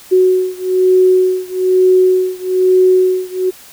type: beating tone pair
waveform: sine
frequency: 370 / 371.1 Hz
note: F#4 / F#4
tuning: 0 / +5 cents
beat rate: 1.1 Hz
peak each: -11 / -12 dBFS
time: 0.11-3.51 s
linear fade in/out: 20 ms
effects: white hiss -39 dBFS RMS until 3.72 s